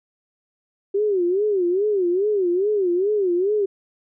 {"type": "tone with vibrato", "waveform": "sine", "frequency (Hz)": 384.4, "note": "G4", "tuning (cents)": -34, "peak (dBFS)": -17, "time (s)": [0.94, 3.66], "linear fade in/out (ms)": 10, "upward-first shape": "sine", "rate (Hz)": 2.4, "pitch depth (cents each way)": 180, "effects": []}